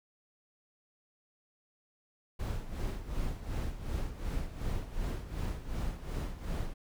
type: noise with tremolo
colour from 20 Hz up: brown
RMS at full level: -33 dBFS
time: 2.39-6.74 s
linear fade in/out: 10 ms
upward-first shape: sine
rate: 2.7 Hz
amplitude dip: 70%
effects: none